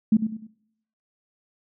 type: tone with echo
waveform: sine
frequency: 217.9 Hz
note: A3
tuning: 17 cents flat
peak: -13 dBFS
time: 0.12-0.17 s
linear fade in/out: 5 ms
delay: 100 ms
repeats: 3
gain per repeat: -9 dB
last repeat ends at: 0.47 s
effects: noise-tail reverb RT60 0.7 s tail -18 dB re dry